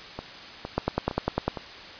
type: two click trains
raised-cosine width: 1 ms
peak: -9 / -18 dBFS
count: 8 / 4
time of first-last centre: 0.78-1.48 / 0.19-1.572 s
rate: 10 / 2.17 Hz
effects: white hiss -42 dBFS RMS until 1.99 s + resampled to 11025 Hz